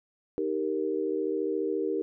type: chord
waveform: sine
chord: Eb major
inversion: none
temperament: equal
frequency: 311.1 / 392 / 466.2 Hz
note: Eb4 / G4 / Bb4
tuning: 0 / 0 / 0 cents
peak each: -32 / -30 / -31 dBFS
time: 0.38-2.02 s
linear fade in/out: 0 ms
effects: none